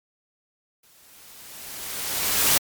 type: noise with exponential growth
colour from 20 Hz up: white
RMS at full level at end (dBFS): -17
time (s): 0.83-2.58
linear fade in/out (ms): 5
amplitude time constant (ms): 380
effects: MP3 96 kbps